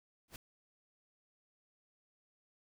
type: noise with exponential growth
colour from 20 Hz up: pink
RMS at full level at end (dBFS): -42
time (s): 0.28-0.36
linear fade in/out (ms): 2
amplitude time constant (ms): 17
effects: none